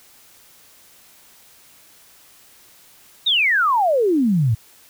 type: exponential sweep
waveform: sine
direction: down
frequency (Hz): 3843 to 103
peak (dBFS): -14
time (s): 3.26-4.55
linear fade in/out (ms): 10
effects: white hiss -50 dBFS RMS until 4.89 s